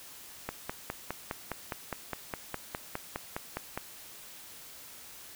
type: click train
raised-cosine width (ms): 0.5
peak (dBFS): -18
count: 17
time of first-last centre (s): 0.49-3.775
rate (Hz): 4.87
effects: white hiss -49 dBFS RMS until 5.35 s